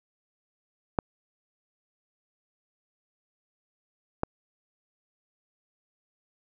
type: clicks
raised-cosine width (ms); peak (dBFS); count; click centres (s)
1; -9 / -11; 2; 0.988 / 4.234
effects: none